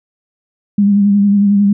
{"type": "tone with vibrato", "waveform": "sine", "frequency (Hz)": 202, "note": "G#3", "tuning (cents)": -48, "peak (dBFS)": -7, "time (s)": [0.78, 1.73], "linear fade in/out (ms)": 5, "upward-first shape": "sine", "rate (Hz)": 11, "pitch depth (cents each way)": 32, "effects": []}